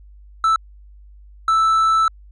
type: tone bursts at uneven times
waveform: triangle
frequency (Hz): 1318.5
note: E6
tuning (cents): 0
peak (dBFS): -11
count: 2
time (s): 0.44-0.56 / 1.48-2.08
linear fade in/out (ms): 2
effects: added 50 Hz sine -41 dBFS peak until 2.31 s + resampled to 24000 Hz